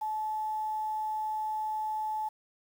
sine tone with quantisation, 863 Hz, A5, 34 cents flat, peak -30 dBFS, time 0.01-2.29 s, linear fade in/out 10 ms, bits 9, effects none

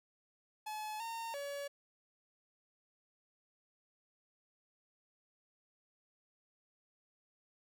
45% pulse tone with pitch steps, 856 / 915 / 567 Hz, A5 / A#5 / C#5, -48 / -32 / +39 cents, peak -40 dBFS, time 0.66-1.68 s, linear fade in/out 10 ms, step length 340 ms, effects none

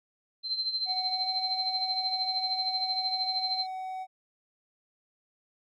sine tone with tremolo, 4108 Hz, C8, 33 cents flat, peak -25 dBFS, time 0.43-3.67 s, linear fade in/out 50 ms, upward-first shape triangle, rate 13 Hz, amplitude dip 75%
triangle tone with pitch glide, 745 to 751.5 Hz, F#5 to F#5, +12 to +27 cents, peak -32 dBFS, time 0.85-4.07 s, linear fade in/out 50 ms, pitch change +15 cents, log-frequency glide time 1.09-1.27 s
effects none

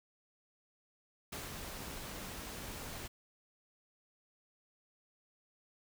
pink noise with ADSR envelope, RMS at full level -42 dBFS, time 1.32-3.08 s, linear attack 8 ms, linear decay 160 ms, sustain -3 dB, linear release 12 ms, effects none

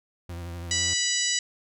40% pulse tone with vibrato, 86.1 Hz, F2, 24 cents flat, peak -33 dBFS, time 0.29-0.94 s, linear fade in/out 5 ms, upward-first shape triangle, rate 12 Hz, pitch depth 50 cents each way
harmonic tone, 982 Hz, B5, 10 cents flat, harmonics 2 / 3 / 4 / 5 / 6 / 7 / 8, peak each -31 / -31 / -31 / -31 / -31 / -31 / -31 dBFS, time 0.71-1.39 s, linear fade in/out 2 ms
effects none

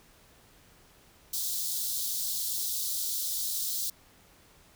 white high-pass noise, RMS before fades -32 dBFS, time 1.33-3.9 s, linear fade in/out 5 ms, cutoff 3600 Hz, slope 48 dB/octave, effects pink hiss -59 dBFS RMS until 4.75 s

